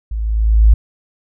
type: tone with level ramp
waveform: sine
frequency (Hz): 54.3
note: A1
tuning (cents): -22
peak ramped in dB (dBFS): -19 to -3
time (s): 0.11-0.74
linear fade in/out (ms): 5
effects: none